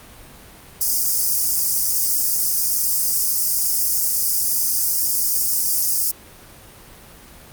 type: high-pass noise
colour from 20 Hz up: white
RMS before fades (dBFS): -19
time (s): 0.81-6.11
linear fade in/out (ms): 2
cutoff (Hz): 4800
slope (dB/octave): 96
effects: pink hiss -43 dBFS RMS until 7.52 s + Opus 32 kbps